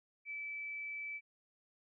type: tone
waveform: sine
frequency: 2310 Hz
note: D7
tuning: 29 cents flat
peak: -40 dBFS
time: 0.25-1.21 s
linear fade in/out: 50 ms
effects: none